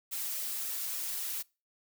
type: noise with flanger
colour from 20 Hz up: blue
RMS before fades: -36 dBFS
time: 0.11-1.43 s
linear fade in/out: 20 ms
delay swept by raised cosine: 1.5 to 5.2 ms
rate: 3.5 Hz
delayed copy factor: +0.5
effects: noise-tail reverb RT60 0.3 s tail -24 dB re dry